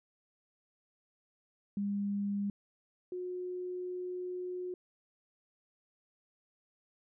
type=tone pair in turn; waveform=sine; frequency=201.7 / 362.3 Hz; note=G3 / F#4; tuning=+50 / -36 cents; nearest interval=minor seventh; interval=1014 cents; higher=second; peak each=-31 / -36 dBFS; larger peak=first; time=1.77-2.5 / 3.12-4.74 s; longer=second; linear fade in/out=2 ms; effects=none